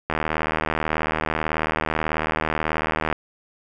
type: click train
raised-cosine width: 0.5 ms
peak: -7 dBFS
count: 238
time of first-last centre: 0.1-3.127 s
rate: 78.3 Hz
effects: none